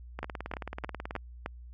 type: two click trains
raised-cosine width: 0.5 ms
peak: -18 / -21 dBFS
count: 5 / 19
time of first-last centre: 0.23-1.461 / 0.19-1.163 s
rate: 3.25 / 18.5 Hz
effects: added 60 Hz sine -44 dBFS peak until 1.73 s + MP3 64 kbps